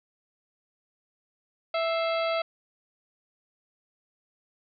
harmonic tone with a mistuned harmonic, 659.3 Hz, E5, in tune, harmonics 1 / 2 / 3 / 4 / 5 / 6 / 7, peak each -26 / -32 / -36 / -38 / -40 / -42 / -43 dBFS, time 1.74-2.42 s, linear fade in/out 5 ms, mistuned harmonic 3, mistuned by +110 cents, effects none

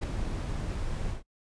brown noise with ADSR envelope, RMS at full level -25 dBFS, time 0.01-1.23 s, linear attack 26 ms, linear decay 3 ms, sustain -7 dB, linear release 130 ms, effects noise-tail reverb RT60 0.1 s tail -25 dB re dry + resampled to 22050 Hz

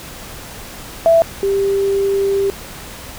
sine tone pair in turn, 663 / 394.2 Hz, E5 / G4, +10 / +10 cents, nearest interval major sixth, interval 900 cents, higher first, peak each -7 / -13 dBFS, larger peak first, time 1.06-1.22 / 1.43-2.5 s, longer second, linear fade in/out 0 ms, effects pink hiss -33 dBFS RMS until 3.18 s

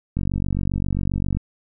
click train, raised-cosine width 5 ms, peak -11 dBFS, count 58, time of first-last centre 0.17-1.37 s, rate 47.5 Hz, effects none

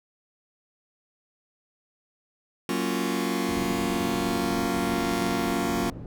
sawtooth chord, Gb major seventh, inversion none, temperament just, 185 / 231.2 / 277.5 / 346.9 Hz, Gb3 / Bb3 / Db4 / F4, 0 / -14 / +2 / -12 cents, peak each -27 / -26 / -26 / -26 dBFS, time 2.69-5.9 s, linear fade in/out 2 ms
white low-pass noise, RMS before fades -38 dBFS, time 3.49-6.06 s, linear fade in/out 2 ms, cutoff 220 Hz, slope 12 dB/octave
effects none

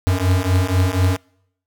square beating tone pair, 90.2 / 94.3 Hz, F#2 / F#2, -44 / +33 cents, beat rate 4.1 Hz, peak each -19 / -18 dBFS, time 0.07-1.17 s, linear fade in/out 0 ms, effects noise-tail reverb RT60 0.7 s tail -26 dB re dry

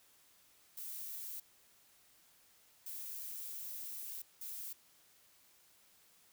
violet noise bursts at uneven times, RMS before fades -45 dBFS, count 3, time 0.77-1.4 / 2.86-4.22 / 4.41-4.73 s, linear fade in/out 5 ms, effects white hiss -67 dBFS RMS until 6.32 s

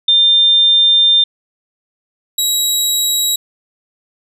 sine / 20% pulse tone pair in turn, 3600 / 3862 Hz, A7 / B7, +39 / -39 cents, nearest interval minor second, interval 122 cents, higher second, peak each -7 dBFS, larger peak neither, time 0.08-1.24 / 2.38-3.36 s, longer first, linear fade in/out 5 ms, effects none

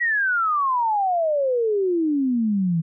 sine exponential sweep, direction down, 1951 to 159.1 Hz, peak -18 dBFS, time 0-2.82 s, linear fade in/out 20 ms, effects none

